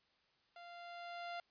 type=tone with level ramp; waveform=sawtooth; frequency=694 Hz; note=F5; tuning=11 cents flat; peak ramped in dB=-49 to -38 dBFS; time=0.56-1.4 s; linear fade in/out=2 ms; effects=white hiss -75 dBFS RMS until 1.5 s + resampled to 11025 Hz